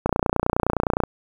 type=click train; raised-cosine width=1 ms; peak=-5 dBFS; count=30; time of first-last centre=0.06-1.036 s; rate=29.7 Hz; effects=7-bit